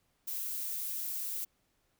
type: noise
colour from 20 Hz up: violet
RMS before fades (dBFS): -37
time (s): 0.27-1.45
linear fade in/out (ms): 10
effects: pink hiss -75 dBFS RMS until 1.99 s